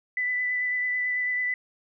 sine tone with vibrato, 1991 Hz, B6, 14 cents sharp, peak -24 dBFS, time 0.17-1.54 s, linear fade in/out 2 ms, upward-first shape triangle, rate 9.1 Hz, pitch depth 16 cents each way, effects none

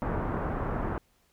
pink low-pass noise, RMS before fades -31 dBFS, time 0.02-0.98 s, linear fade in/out 0 ms, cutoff 1400 Hz, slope 24 dB/octave, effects pink hiss -68 dBFS RMS until 1.32 s

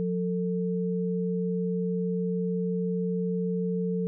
sine tone pair together, 178.9 / 446.7 Hz, F3 / A4, +42 / +26 cents, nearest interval octave + major third, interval 1584 cents, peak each -27 / -30 dBFS, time 0-4.07 s, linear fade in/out 0 ms, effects none

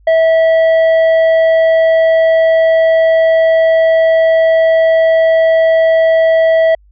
sine tone with tanh clipping, 650 Hz, E5, 24 cents flat, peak -8 dBFS, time 0.07-6.75 s, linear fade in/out 5 ms, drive 9 dB, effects added 50 Hz sine -43 dBFS peak until 6.91 s + low-pass 3000 Hz 12 dB/octave

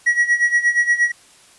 triangle tone with tremolo, 1917 Hz, A#6, 48 cents sharp, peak -9 dBFS, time 0.06-1.12 s, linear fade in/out 10 ms, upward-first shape sine, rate 8.5 Hz, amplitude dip 80%, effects white hiss -49 dBFS RMS until 1.58 s + resampled to 24000 Hz

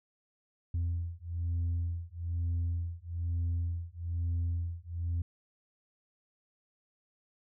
sine beating tone pair, 84.8 / 85.9 Hz, E2 / F2, +50 / -28 cents, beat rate 1.1 Hz, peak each -32 / -32 dBFS, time 0.74-5.22 s, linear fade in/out 5 ms, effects tanh soft clip ceiling -27 dBFS

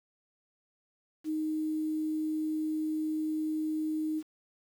sine tone with quantisation, 311.1 Hz, D#4, in tune, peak -29 dBFS, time 1.24-4.23 s, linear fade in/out 50 ms, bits 9, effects none

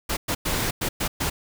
pink noise bursts at uneven times, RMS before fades -25 dBFS, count 6, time 0.09-0.17 / 0.28-0.35 / 0.45-0.71 / 0.81-0.89 / 1-1.08 / 1.2-1.3 s, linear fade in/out 10 ms, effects none

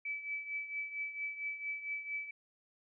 sine tone with tremolo, 2303 Hz, D7, 34 cents flat, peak -34 dBFS, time 0.05-2.31 s, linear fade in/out 5 ms, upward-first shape triangle, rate 4.4 Hz, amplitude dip 75%, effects none

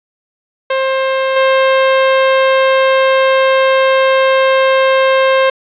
sawtooth tone with level steps, 530 Hz, C5, 22 cents sharp, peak -8 / -4 dBFS, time 0.7-5.5 s, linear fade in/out 5 ms, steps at 1.36 s, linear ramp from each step 5 ms, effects resampled to 8000 Hz + 7-bit

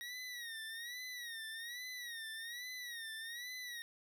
25% pulse tone with vibrato, 1889 Hz, A#6, 22 cents sharp, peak -40 dBFS, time 0.01-3.82 s, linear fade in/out 0 ms, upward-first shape sine, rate 1.2 Hz, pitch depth 110 cents each way, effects none

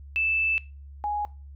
sine tone pair in turn, 2637 / 830.6 Hz, E7 / G#5, 0 / 0 cents, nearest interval octave + minor sixth, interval 2000 cents, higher first, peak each -22 / -25 dBFS, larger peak first, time 0.16-0.58 / 1.04-1.25 s, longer first, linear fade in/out 0 ms, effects noise-tail reverb RT60 0.3 s tail -20 dB re dry + added 70 Hz sine -41 dBFS peak until 1.55 s

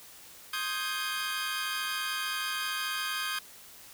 20% pulse chord, Ab major seventh, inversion first, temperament equal with one note detuned, 1061.7 / 1244.5 / 1568 / 1661.2 Hz, C6 / Eb6 / G6 / Ab6, +25 / 0 / 0 / 0 cents, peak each -36 / -31 / -30 / -34 dBFS, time 0.53-3.39 s, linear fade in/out 5 ms, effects white hiss -51 dBFS RMS until 3.93 s

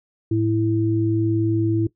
sine tone pair together, 108.73 / 329.6 Hz, A2 / E4, -20 / 0 cents, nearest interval octave + perfect fifth, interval 1920 cents, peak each -21 / -19 dBFS, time 0.31-1.87 s, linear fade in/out 5 ms, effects noise-tail reverb RT60 0.1 s tail -17 dB re dry

